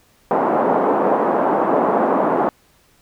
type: band-pass noise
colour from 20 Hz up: white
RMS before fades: -17 dBFS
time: 0.31-2.49 s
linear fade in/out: 0 ms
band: 220 to 940 Hz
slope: 24 dB/octave
effects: pink hiss -56 dBFS RMS until 3.01 s